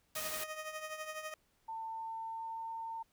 white noise, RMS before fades -41 dBFS, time 0.15-0.44 s, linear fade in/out 5 ms
15% pulse tone with tremolo, 622.3 Hz, D#5, in tune, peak -32 dBFS, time 0.16-1.34 s, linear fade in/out 2 ms, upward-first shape triangle, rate 12 Hz, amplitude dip 70%
sine tone with pitch glide, 896 to 905.9 Hz, A5 to A#5, +31 to -50 cents, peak -39 dBFS, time 1.68-3.03 s, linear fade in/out 10 ms, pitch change +19 cents, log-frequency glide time 1.86-2.76 s
effects pink hiss -74 dBFS RMS until 3.12 s

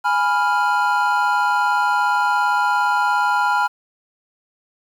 triangle chord, F diminished, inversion first, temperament equal, 830.6 / 987.8 / 1396.9 Hz, Ab5 / Cb6 / F6, 0 / 0 / 0 cents, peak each -18 dBFS, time 0.04-3.68 s, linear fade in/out 20 ms, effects 8-bit

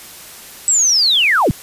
sine linear sweep, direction down, 7902 to 77.4 Hz, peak -10 dBFS, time 0.68-1.51 s, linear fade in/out 0 ms, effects white hiss -36 dBFS RMS until 1.62 s + resampled to 32000 Hz

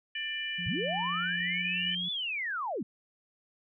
harmonic tone, 593 Hz, D5, 17 cents sharp, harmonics 3 / 4 / 5, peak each -37 / -38 / -36 dBFS, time 0.15-1.95 s, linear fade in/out 5 ms
sine tone with pitch glide, 175.5 to 178.46 Hz, F3 to F3, +9 to +38 cents, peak -38 dBFS, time 0.58-2.09 s, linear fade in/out 10 ms, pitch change +29 cents, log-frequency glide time 1.39-1.61 s
sine linear two-way sweep, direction up then down, 73.42 to 3500 to 168.4 Hz, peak -31 dBFS, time 0.66-2.83 s, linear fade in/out 5 ms, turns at 2.11 s
effects none

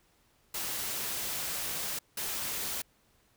white noise bursts at uneven times, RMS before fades -35 dBFS, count 2, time 0.54-1.99 / 2.17-2.82 s, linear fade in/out 5 ms, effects pink hiss -68 dBFS RMS until 3.36 s

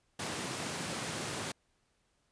pink high-pass noise, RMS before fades -38 dBFS, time 0.19-1.52 s, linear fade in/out 5 ms, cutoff 110 Hz, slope 24 dB/octave, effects pink hiss -75 dBFS RMS until 2.31 s + resampled to 22050 Hz

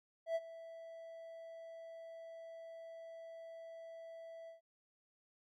triangle tone with ADSR envelope, 659.3 Hz, E5, in tune, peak -30 dBFS, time 0.26-4.61 s, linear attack 95 ms, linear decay 39 ms, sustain -17 dB, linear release 130 ms, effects none

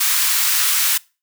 white high-pass noise, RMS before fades -17 dBFS, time 0-0.98 s, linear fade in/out 10 ms, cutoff 1100 Hz, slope 24 dB/octave, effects noise-tail reverb RT60 0.3 s tail -23 dB re dry

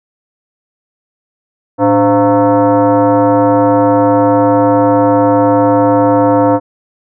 sine tone with frequency modulation, 112.4 Hz, A2, 37 cents sharp, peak -6 dBFS, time 1.78-6.6 s, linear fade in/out 50 ms, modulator 404 Hz, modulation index 2, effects none

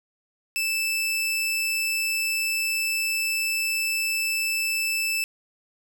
sawtooth tone, 2637 Hz, E7, in tune, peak -20 dBFS, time 0.56-5.24 s, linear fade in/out 0 ms, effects none

